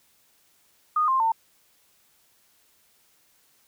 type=tone with pitch steps; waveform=sine; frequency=1232 / 1054.1 / 901.9 Hz; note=D#6 / C6 / A5; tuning=-17 / +13 / +43 cents; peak=-19 dBFS; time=0.96-1.32 s; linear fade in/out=5 ms; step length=120 ms; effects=white hiss -63 dBFS RMS until 3.67 s